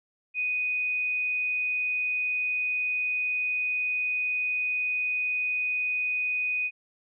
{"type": "tone", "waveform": "sine", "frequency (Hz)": 2489, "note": "D#7", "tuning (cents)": 0, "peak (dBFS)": -25, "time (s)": [0.34, 6.71], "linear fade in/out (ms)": 50, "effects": []}